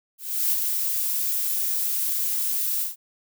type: noise with ADSR envelope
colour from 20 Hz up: violet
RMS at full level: -21 dBFS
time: 0.18-2.96 s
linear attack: 340 ms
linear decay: 31 ms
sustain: -4 dB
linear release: 150 ms
effects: none

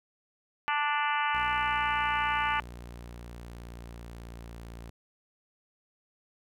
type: harmonic tone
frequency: 293.7 Hz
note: D4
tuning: in tune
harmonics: 3 / 4 / 5 / 6 / 7 / 8 / 9 / 10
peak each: -30 / -32 / -34 / -36 / -37 / -38 / -39 / -40 dBFS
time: 0.68-2.6 s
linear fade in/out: 0 ms
type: tone with pitch glide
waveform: sawtooth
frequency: 61 to 57.64 Hz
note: B1 to A#1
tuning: -21 to -19 cents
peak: -38 dBFS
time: 1.34-4.9 s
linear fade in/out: 5 ms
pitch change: -98 cents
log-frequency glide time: 1.48-4.62 s
effects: none

